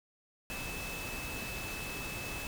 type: tone in noise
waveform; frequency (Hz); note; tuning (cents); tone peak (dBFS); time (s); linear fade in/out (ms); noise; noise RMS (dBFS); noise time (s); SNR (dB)
sine; 2608; E7; -19; -42; 0.5-2.47; 0; pink; -41; 0.5-2.47; -4
effects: none